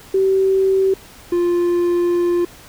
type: tone pair in turn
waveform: sine / triangle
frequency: 384.1 / 349.4 Hz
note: G4 / F4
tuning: -35 / +1 cents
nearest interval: major second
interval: 164 cents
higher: first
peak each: -12 dBFS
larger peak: neither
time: 0.14-0.94 / 1.32-2.45 s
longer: second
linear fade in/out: 5 ms
effects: pink hiss -42 dBFS RMS until 2.68 s